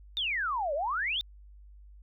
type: exponential two-way sweep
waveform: sine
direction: down then up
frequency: 3729 to 545 to 3729 Hz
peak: -28 dBFS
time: 0.17-1.21 s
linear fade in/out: 0 ms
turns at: 0.74 s
effects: added 50 Hz sine -49 dBFS peak until 2.02 s